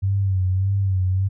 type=tone with vibrato; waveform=sine; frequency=95.6 Hz; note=G2; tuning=43 cents flat; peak=-17 dBFS; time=0.02-1.29 s; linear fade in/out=20 ms; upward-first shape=sine; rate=1.7 Hz; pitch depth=61 cents each way; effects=none